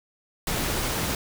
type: noise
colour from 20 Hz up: pink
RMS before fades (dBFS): -27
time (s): 0.47-1.15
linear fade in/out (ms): 2
effects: none